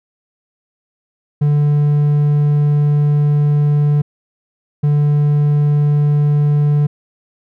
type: tone bursts at uneven times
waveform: triangle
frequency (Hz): 146.83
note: D3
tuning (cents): 0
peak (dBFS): -8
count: 2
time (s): 1.41-4.02 / 4.83-6.87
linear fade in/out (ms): 10
effects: none